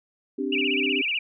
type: chord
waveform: sine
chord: C suspended second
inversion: none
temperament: equal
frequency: 261.6 / 293.7 / 392 Hz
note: C4 / D4 / G4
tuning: 0 / 0 / 0 cents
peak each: -29 dBFS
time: 0.38-1.02 s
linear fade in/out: 10 ms
type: tone with vibrato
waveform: sine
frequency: 2600 Hz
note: E7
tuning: 24 cents flat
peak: -23 dBFS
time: 0.52-1.19 s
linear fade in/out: 5 ms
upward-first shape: sine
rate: 16 Hz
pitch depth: 210 cents each way
effects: none